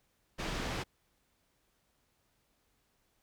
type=low-pass noise; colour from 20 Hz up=pink; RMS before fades=-37 dBFS; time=0.38-0.84 s; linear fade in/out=20 ms; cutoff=4900 Hz; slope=12 dB/octave; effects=pink hiss -75 dBFS RMS until 3.22 s